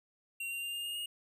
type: tone with pitch steps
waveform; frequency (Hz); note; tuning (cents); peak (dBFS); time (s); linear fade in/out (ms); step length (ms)
square; 2752 / 2773 / 2794 / 2815 / 2836 / 2857; F7 / F7 / F7 / F7 / F7 / F7; -26 / -13 / 0 / +13 / +26 / +39; -37; 0.4-1.06; 5; 110
effects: none